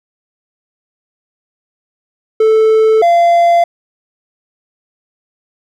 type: tone pair in turn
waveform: triangle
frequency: 439.2 / 686.8 Hz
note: A4 / F5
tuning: -3 / -29 cents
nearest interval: minor sixth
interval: 774 cents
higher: second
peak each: -4 dBFS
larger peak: neither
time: 2.4-3.02 / 3.02-3.64 s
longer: neither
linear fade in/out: 5 ms
effects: none